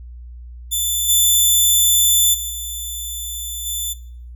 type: tone with level steps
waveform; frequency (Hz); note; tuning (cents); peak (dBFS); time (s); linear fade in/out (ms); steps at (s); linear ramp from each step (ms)
10% pulse; 3517; A7; -1; -10 / -4 / -16 / -18 / -14; 0.71-3.94; 20; 1.08 / 2.33 / 2.49 / 3.65; 20
effects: noise-tail reverb RT60 0.6 s tail -20 dB re dry + added 60 Hz sine -33 dBFS peak until 4.35 s